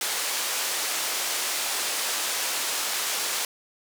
white band-pass noise, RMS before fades -28 dBFS, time 0.01-3.45 s, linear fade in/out 2 ms, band 440 to 9300 Hz, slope 12 dB/octave, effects none

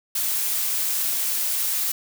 blue noise, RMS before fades -24 dBFS, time 0.15-1.92 s, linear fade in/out 5 ms, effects none

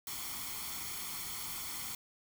white noise with comb filter, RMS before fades -41 dBFS, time 0.07-1.95 s, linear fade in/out 2 ms, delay 0.91 ms, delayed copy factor +0.65, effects none

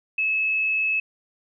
sine tone, 2593 Hz, E7, 29 cents flat, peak -20 dBFS, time 0.18-1 s, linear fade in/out 5 ms, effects none

